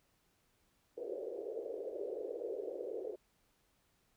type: band-pass noise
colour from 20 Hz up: white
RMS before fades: -42 dBFS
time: 0.97-3.16 s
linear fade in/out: 10 ms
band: 380 to 520 Hz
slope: 48 dB/octave
effects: pink hiss -75 dBFS RMS until 4.16 s